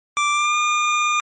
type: tone with pitch glide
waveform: 25% pulse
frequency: 1174.7 to 1209.8 Hz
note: D6 to D#6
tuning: 0 to -49 cents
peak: -13 dBFS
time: 0.17-1.2 s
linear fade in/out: 0 ms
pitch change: +51 cents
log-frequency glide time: 0.31-0.57 s
effects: MP3 32 kbps